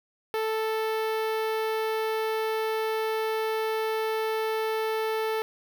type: tone with notch filter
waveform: sawtooth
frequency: 440 Hz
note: A4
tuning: in tune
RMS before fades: -28 dBFS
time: 0.34-5.42 s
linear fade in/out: 0 ms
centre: 7400 Hz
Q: 0.58
effects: none